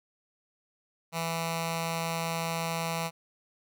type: tone with notch filter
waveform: 10% pulse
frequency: 165.4 Hz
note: E3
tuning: 6 cents sharp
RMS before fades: -32 dBFS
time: 1.12-3.11 s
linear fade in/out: 50 ms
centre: 350 Hz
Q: 0.68
effects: none